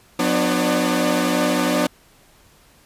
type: tone cluster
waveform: sawtooth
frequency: 180.3 / 250 / 299.1 / 553 / 601 Hz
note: F#3 / B3 / D4 / C#5 / D5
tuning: -45 / +21 / +32 / -4 / +40 cents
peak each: -21 / -18 / -18 / -23 / -22 dBFS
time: 0.19-1.87 s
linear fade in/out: 5 ms
effects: pink hiss -53 dBFS RMS until 2.85 s + resampled to 32000 Hz